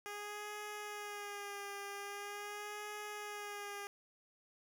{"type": "tone with vibrato", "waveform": "10% pulse", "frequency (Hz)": 410, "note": "G#4", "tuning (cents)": -22, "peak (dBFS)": -35, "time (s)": [0.06, 3.87], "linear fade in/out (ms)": 0, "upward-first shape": "sine", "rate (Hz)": 0.43, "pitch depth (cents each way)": 36, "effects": []}